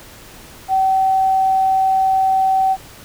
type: tone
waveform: sine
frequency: 765 Hz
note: G5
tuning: 42 cents flat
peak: -12 dBFS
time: 0.68-2.77 s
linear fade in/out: 50 ms
effects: pink hiss -40 dBFS RMS until 3.04 s